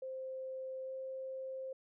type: tone with pitch glide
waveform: sine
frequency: 523.3 to 526.6 Hz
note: C5 to C5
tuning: 0 to +11 cents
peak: -40 dBFS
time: 0.02-1.73 s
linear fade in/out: 5 ms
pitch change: +11 cents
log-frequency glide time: 0.85-0.91 s
effects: none